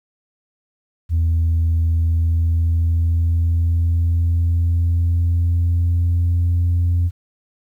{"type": "tone with pitch glide", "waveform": "sine", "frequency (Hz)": [82.41, 86.76], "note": ["E2", "F2"], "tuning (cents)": [0, -11], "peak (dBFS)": -12, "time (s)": [1.09, 7.11], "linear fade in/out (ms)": 50, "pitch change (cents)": 89, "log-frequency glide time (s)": [1.88, 6.62], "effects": ["tanh soft clip ceiling -12 dBFS", "9-bit"]}